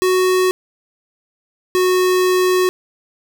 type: tone pair in turn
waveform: square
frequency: 370 / 367.4 Hz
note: F#4 / F#4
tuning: 0 / -12 cents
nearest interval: unison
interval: 12 cents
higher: first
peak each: -13 dBFS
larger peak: neither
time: 0.02-0.51 / 1.75-2.69 s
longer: second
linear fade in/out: 0 ms
effects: none